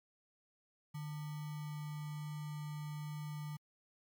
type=tone with sample-and-hold; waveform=sine; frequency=150.2 Hz; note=D3; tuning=39 cents sharp; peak=-40 dBFS; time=0.94-3.57 s; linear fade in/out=10 ms; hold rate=1050 Hz; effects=MP3 96 kbps